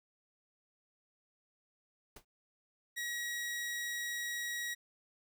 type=noise with exponential decay; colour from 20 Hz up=pink; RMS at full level=-46 dBFS; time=2.16-2.25 s; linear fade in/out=5 ms; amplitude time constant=19 ms
type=tone; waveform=sawtooth; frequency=1908 Hz; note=A#6; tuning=40 cents sharp; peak=-33 dBFS; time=2.96-4.75 s; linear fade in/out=20 ms
effects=none